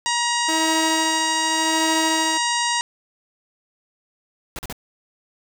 harmonic tone, 950 Hz, A#5, 33 cents sharp, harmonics 1 / 2 / 3 / 4 / 5 / 6 / 7 / 8 / 9, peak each -23 / -26 / -28 / -29 / -30 / -31 / -31 / -32 / -33 dBFS, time 0.06-2.81 s, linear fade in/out 0 ms
sawtooth tone with tremolo, 321.1 Hz, E4, 45 cents flat, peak -17 dBFS, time 0.48-2.38 s, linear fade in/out 10 ms, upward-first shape sine, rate 0.86 Hz, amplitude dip 65%
pink noise bursts, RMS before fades -31 dBFS, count 3, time 4.56-4.726 s, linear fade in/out 0 ms, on 28 ms, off 41 ms
effects none

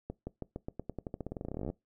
accelerating click train, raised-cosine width 2 ms, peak -24 dBFS, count 28, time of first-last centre 0.1-1.701 s, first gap 170 ms, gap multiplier 0.9, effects noise-tail reverb RT60 0.2 s tail -22 dB re dry

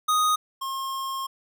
square tone pair in turn, 1244.5 / 1072.6 Hz, D#6 / C6, 0 / +43 cents, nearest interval minor third, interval 257 cents, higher first, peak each -20 / -29 dBFS, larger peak first, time 0.08-0.36 / 0.61-1.27 s, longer second, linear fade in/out 10 ms, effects none

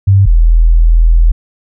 sine tone pair in turn, 97.9 / 41.16 Hz, G2 / E1, -2 / -2 cents, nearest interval octave + minor third, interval 1500 cents, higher first, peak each -3 dBFS, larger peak neither, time 0.07-0.26 / 0.26-1.32 s, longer second, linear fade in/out 10 ms, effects none

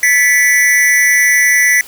square tone with amplitude modulation, 1975.5 Hz, B6, in tune, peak -5 dBFS, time 0.03-1.81 s, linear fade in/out 2 ms, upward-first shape sine, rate 251 Hz, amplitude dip 75%, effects white hiss -35 dBFS RMS until 1.87 s

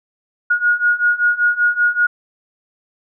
sine beating tone pair, 1439 / 1444.2 Hz, F#6 / F#6, -49 / -42 cents, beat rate 5.2 Hz, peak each -17 / -15 dBFS, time 0.5-2.07 s, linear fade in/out 10 ms, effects none

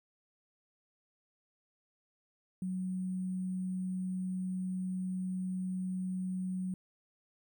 sine tone with sample-and-hold, 185 Hz, F#3, in tune, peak -33 dBFS, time 2.62-6.74 s, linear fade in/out 2 ms, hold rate 8820 Hz, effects none

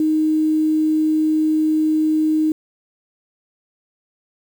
sine tone with quantisation, 311.1 Hz, D#4, in tune, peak -14 dBFS, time 0-2.52 s, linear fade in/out 2 ms, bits 7, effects none

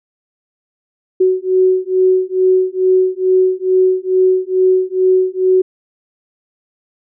sine beating tone pair, 371.3 / 373.6 Hz, F#4 / F#4, +6 / +17 cents, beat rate 2.3 Hz, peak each -13 dBFS, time 1.2-5.62 s, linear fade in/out 10 ms, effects none

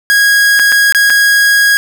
45% pulse tone with dropouts, 1646 Hz, G#6, 16 cents flat, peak -6 dBFS, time 0.1-1.77 s, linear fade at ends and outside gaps 0 ms, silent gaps 0.592-0.596 / 0.72-0.724 / 0.924-0.948 / 1.099-1.103 s, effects none

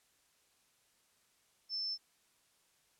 sine tone, 5300 Hz, E8, 9 cents sharp, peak -35 dBFS, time 1.69-1.98 s, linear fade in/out 50 ms, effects white hiss -72 dBFS RMS until 2.99 s + low-pass 11000 Hz 12 dB/octave

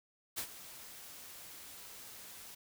white noise with ADSR envelope, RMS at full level -37 dBFS, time 0.36-2.55 s, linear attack 23 ms, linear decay 82 ms, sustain -14 dB, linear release 9 ms, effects none

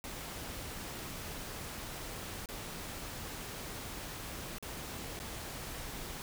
pink noise with dropouts, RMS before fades -43 dBFS, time 0.04-6.22 s, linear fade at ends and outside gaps 0 ms, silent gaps 2.458-2.488 / 4.584-4.626 / 5.191-5.2 s, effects none

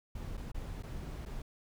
brown noise with dropouts, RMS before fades -41 dBFS, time 0.15-1.42 s, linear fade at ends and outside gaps 5 ms, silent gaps 0.371-0.375 / 0.518-0.544 / 0.826-0.833 / 1.253-1.259 s, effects none

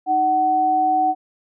sine tone pair together, 311.1 / 750 Hz, D#4 / F#5, 0 / +23 cents, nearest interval octave + minor third, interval 1523 cents, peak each -26 / -15 dBFS, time 0.06-1.15 s, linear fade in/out 50 ms, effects none

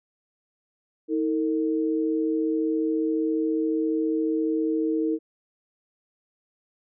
sine tone pair together, 318.2 / 452.7 Hz, D#4 / A4, +39 / +49 cents, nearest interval tritone, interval 610 cents, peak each -23 / -27 dBFS, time 1.08-5.19 s, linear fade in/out 50 ms, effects none

